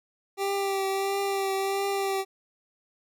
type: tone with vibrato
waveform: 25% pulse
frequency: 392 Hz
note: G4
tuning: in tune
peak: -22 dBFS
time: 0.37-2.25 s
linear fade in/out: 50 ms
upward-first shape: triangle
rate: 1.5 Hz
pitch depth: 26 cents each way
effects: none